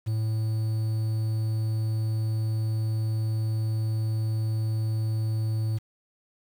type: tone with quantisation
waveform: triangle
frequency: 110 Hz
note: A2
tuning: in tune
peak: -22 dBFS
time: 0.06-5.79 s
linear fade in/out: 20 ms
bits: 8
effects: none